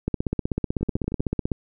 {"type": "two click trains", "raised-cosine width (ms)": 3, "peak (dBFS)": [-21, -10], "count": [6, 24], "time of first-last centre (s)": [[0.81, 1.198], [0.08, 1.518]], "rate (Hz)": [12.9, 16], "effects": []}